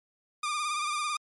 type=tone with vibrato; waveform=sawtooth; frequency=1200 Hz; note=D6; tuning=37 cents sharp; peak=-25 dBFS; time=0.43-1.17 s; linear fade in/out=5 ms; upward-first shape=sine; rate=18 Hz; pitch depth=46 cents each way; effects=MP3 48 kbps